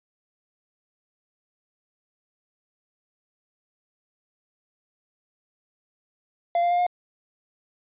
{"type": "tone with pitch steps", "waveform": "triangle", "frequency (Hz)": [690, 697.6, 705.3, 713.1], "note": ["F5", "F5", "F5", "F5"], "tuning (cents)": [-21, -2, 17, 36], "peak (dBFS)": -17, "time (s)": [6.55, 6.866], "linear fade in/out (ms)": 2, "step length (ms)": 79, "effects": ["resampled to 8000 Hz"]}